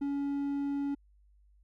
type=tone; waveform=triangle; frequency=281.8 Hz; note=C#4; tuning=29 cents sharp; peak=-28 dBFS; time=0.01-0.95 s; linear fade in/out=10 ms; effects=added 50 Hz sine -60 dBFS peak until 1.63 s